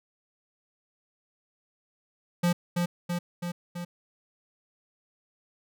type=tone with echo; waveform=square; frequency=174.61 Hz; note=F3; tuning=in tune; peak=-22 dBFS; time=2.43-2.53 s; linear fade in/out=10 ms; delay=330 ms; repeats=4; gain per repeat=-3 dB; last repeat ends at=3.85 s; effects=none